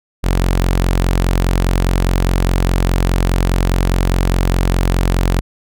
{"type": "tone", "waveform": "sawtooth", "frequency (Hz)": 44.87, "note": "F1", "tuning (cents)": 48, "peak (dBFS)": -8, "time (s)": [0.23, 5.41], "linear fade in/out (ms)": 20, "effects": []}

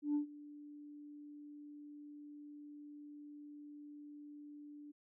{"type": "tone with ADSR envelope", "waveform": "sine", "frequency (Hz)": 293.7, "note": "D4", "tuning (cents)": 0, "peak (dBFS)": -29, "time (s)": [0.02, 4.92], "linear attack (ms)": 130, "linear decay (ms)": 110, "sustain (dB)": -21, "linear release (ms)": 14, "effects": ["tanh soft clip ceiling -29 dBFS"]}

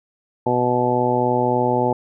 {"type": "harmonic tone", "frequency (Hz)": 123.47, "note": "B2", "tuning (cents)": 0, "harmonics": [1, 2, 3, 4, 5, 6, 7], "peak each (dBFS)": [-26, -24, -23, -23, -25, -27, -21], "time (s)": [0.46, 1.93], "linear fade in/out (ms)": 5, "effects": []}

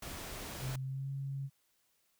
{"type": "noise", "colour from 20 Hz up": "pink", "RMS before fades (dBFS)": -44, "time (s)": [0.02, 0.76], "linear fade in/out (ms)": 5}
{"type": "tone with pitch glide", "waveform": "sine", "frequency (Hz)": [130.81, 137.23], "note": ["C3", "C#3"], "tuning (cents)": [0, -17], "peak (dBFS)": -36, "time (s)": [0.6, 1.5], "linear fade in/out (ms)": 50, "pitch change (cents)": 83, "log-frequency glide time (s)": [0.76, 1.1]}
{"effects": ["white hiss -75 dBFS RMS until 2.19 s"]}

